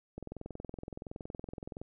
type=click train; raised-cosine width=2 ms; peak=-28 dBFS; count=36; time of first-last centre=0.18-1.816 s; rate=21.4 Hz; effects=none